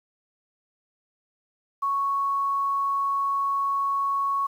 sine tone, 1108.7 Hz, C#6, in tune, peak -22 dBFS, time 1.82-4.47 s, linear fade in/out 10 ms, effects 9-bit

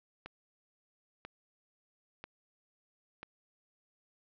click train, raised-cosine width 0.3 ms, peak -27 dBFS, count 4, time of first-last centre 0.26-3.23 s, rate 1.01 Hz, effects low-pass 4000 Hz 12 dB/octave

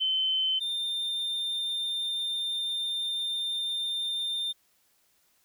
sine / triangle tone pair in turn, 3067 / 3606 Hz, G7 / A7, -38 / +42 cents, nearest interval minor third, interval 280 cents, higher second, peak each -24 / -27 dBFS, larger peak first, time 0-0.6 / 0.6-4.53 s, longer second, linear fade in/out 20 ms, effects white hiss -68 dBFS RMS until 5.44 s

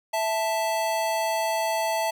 square tone pair together, 659.3 / 879.7 Hz, E5 / A5, 0 / -1 cents, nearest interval perfect fourth, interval 499 cents, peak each -27 dBFS, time 0.13-2.11 s, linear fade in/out 10 ms, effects none

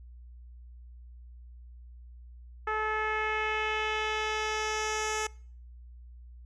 10% pulse tone with low-pass filter sweep, 431.9 Hz, A4, 32 cents flat, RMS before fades -31 dBFS, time 2.67-5.27 s, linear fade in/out 5 ms, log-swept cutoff 1500 to 7800 Hz, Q 1.7, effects noise-tail reverb RT60 0.5 s tail -24 dB re dry + added 60 Hz sine -46 dBFS peak until 6.45 s

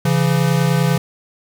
square tone pair together, 138.59 / 168.61 Hz, C#3 / E3, 0 / +39 cents, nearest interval minor third, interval 339 cents, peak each -17 dBFS, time 0.05-0.98 s, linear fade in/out 5 ms, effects 8-bit

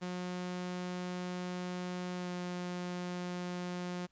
sawtooth tone with pitch glide, 180 to 178.45 Hz, F#3 to F3, -47 to +38 cents, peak -33 dBFS, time 0.01-4.07 s, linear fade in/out 20 ms, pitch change -15 cents, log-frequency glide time 2.15-2.33 s, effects pink hiss -75 dBFS RMS until 4.11 s + resampled to 16000 Hz

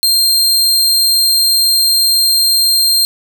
sawtooth tone, 4186 Hz, C8, in tune, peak -6 dBFS, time 0.03-3.05 s, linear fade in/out 0 ms, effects none

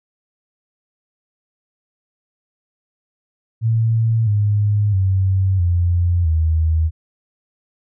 sine tone with pitch steps, 113.2 / 103.8 / 95.19 / 87.29 / 80.04 Hz, A2 / G#2 / F#2 / F2 / D#2, +50 / 0 / +50 / 0 / +50 cents, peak -13 dBFS, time 3.61-6.91 s, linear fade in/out 50 ms, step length 660 ms, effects none

